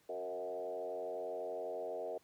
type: tone with frequency modulation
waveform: sine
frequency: 550 Hz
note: C#5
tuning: 14 cents flat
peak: -38 dBFS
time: 0.09-2.18 s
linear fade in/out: 5 ms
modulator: 88.1 Hz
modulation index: 1.8
effects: pink hiss -70 dBFS RMS until 2.23 s + high-pass 100 Hz 12 dB/octave